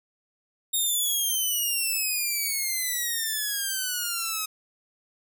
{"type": "exponential sweep", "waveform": "5% pulse", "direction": "down", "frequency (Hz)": [3729, 1265], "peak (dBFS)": -16, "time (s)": [0.73, 4.46], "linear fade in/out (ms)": 10, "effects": []}